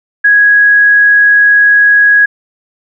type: tone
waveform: sine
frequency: 1661.2 Hz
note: G#6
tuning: in tune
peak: -3 dBFS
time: 0.24-2.26 s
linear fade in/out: 10 ms
effects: none